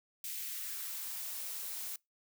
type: noise with high-pass filter sweep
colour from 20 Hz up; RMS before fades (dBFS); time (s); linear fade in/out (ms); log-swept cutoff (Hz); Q
blue; -41; 0.24-1.96; 2; 2500 to 260; 1.4
effects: noise-tail reverb RT60 0.2 s tail -25 dB re dry